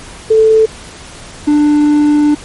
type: tone pair in turn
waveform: sine / triangle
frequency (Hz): 440 / 296.1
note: A4 / D4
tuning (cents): 0 / +14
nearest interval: perfect fifth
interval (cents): 686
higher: first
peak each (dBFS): -4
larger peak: neither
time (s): 0.3-0.66 / 1.47-2.35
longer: second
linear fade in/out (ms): 10
effects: pink hiss -32 dBFS RMS until 2.44 s + MP3 48 kbps